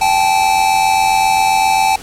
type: tone pair together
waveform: square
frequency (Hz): 778.5 / 866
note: G5 / A5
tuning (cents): -12 / -28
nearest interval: major second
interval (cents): 184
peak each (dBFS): -14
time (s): 0.01-1.96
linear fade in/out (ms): 5
effects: pink hiss -33 dBFS RMS until 2.02 s + low-pass 12000 Hz 12 dB/octave